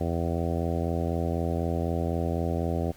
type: harmonic tone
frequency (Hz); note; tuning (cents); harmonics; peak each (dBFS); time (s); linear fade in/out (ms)
84; E2; +33; 1 / 2 / 3 / 4 / 5 / 6 / 7 / 8 / 9; -29 / -32 / -34 / -35 / -36 / -37 / -37 / -38 / -39; 0-2.92; 10
effects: pink hiss -54 dBFS RMS until 2.96 s